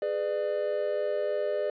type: chord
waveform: triangle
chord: G# diminished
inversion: none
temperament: just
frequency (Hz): 415.3 / 498.4 / 598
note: G#4 / B4 / D5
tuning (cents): 0 / +16 / +31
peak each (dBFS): -30 / -32 / -27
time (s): 0.02-1.7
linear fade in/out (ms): 2
effects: resampled to 11025 Hz